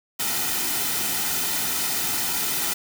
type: noise with comb filter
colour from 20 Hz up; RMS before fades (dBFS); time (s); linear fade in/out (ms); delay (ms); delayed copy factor
white; -25; 0.19-2.74; 10; 1.8; -0.55
effects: none